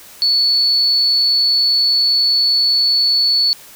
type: tone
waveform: sine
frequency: 4435 Hz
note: C#8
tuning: in tune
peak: -11 dBFS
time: 0.22-3.53 s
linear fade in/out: 0 ms
effects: white hiss -40 dBFS RMS until 3.75 s